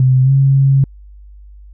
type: tone with pitch glide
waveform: sine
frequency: 129.5 to 136.33 Hz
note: C3 to C#3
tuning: -17 to -28 cents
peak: -7 dBFS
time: 0-0.84 s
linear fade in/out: 2 ms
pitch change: +89 cents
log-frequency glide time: 0.23-0.31 s
effects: added 50 Hz sine -35 dBFS peak until 1.73 s